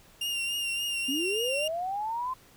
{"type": "tone with vibrato", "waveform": "40% pulse", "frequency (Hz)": 2795, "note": "F7", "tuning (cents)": 1, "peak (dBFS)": -28, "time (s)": [0.21, 1.68], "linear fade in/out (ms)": 5, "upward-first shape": "triangle", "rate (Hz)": 3.5, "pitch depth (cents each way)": 42}
{"type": "linear sweep", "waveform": "sine", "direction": "up", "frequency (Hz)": [254.1, 1046.5], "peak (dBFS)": -29, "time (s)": [1.08, 2.34], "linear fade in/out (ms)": 10}
{"effects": ["pink hiss -57 dBFS RMS until 2.56 s"]}